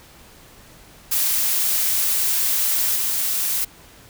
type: noise with level steps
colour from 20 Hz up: blue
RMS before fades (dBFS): -20 / -22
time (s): 1.11-3.65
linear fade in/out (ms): 10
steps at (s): 2.95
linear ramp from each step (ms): 10
effects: pink hiss -47 dBFS RMS until 4.09 s